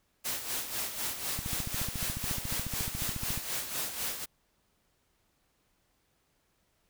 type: noise with tremolo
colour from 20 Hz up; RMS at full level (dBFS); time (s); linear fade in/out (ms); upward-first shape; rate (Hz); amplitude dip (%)
white; -33; 0.24-4.26; 20; sine; 4; 60
type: click train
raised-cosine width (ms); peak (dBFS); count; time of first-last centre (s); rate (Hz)
5; -24; 29; 1.39-3.376; 14.1
effects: pink hiss -73 dBFS RMS until 6.89 s